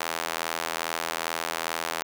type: tone with high-pass filter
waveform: sawtooth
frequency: 82.41 Hz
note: E2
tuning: in tune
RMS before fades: -31 dBFS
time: 0-2.03 s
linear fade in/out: 5 ms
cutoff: 820 Hz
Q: 0.79
effects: none